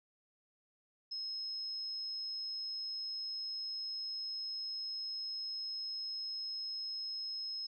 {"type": "tone", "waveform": "sine", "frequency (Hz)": 5160, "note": "E8", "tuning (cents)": -38, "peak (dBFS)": -38, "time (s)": [1.11, 7.67], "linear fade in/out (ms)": 10, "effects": []}